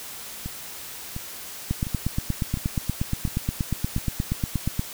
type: two click trains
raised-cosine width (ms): 5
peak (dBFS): -19 / -11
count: 6 / 27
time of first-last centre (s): 0.46-3.981 / 1.71-4.794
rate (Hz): 1.42 / 8.43
effects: white hiss -38 dBFS RMS until 4.93 s